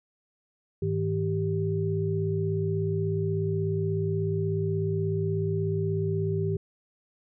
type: tone cluster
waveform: sine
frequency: 102.2 / 158.7 / 391.9 Hz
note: G#2 / D#3 / G4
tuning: -27 / +35 / 0 cents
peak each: -29 dBFS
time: 0.82-6.57 s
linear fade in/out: 5 ms
effects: none